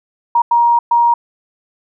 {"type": "tone bursts at uneven times", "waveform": "sine", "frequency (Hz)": 944, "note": "A#5", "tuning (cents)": 22, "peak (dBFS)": -8, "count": 3, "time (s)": [[0.35, 0.42], [0.51, 0.79], [0.91, 1.14]], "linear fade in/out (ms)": 5, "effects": []}